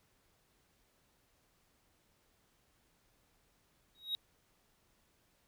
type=tone with exponential growth; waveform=triangle; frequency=3800 Hz; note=A#7; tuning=33 cents sharp; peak=-28 dBFS; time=3.95-4.15 s; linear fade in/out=0 ms; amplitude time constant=43 ms; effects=tanh soft clip ceiling -26 dBFS + pink hiss -73 dBFS RMS until 5.47 s